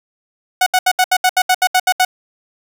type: tone bursts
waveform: sawtooth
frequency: 738 Hz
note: F#5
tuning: 5 cents flat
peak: -6 dBFS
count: 12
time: 0.61-2.05 s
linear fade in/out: 5 ms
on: 54 ms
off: 72 ms
effects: none